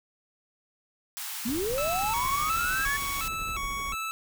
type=high-pass noise; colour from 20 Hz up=white; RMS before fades=-36 dBFS; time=1.17-3.28 s; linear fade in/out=0 ms; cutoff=750 Hz; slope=96 dB/octave
type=linear sweep; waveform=sine; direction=up; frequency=213 to 1760 Hz; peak=-27 dBFS; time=1.45-2.97 s; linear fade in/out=10 ms
type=noise with tremolo; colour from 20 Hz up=brown; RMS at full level=-38 dBFS; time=1.47-3.95 s; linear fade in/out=10 ms; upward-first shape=triangle; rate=13 Hz; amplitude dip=50%
type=tone with vibrato; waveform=25% pulse; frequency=1211 Hz; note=D#6; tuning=47 cents flat; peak=-27 dBFS; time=1.78-4.11 s; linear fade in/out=0 ms; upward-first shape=square; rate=1.4 Hz; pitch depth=140 cents each way
effects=none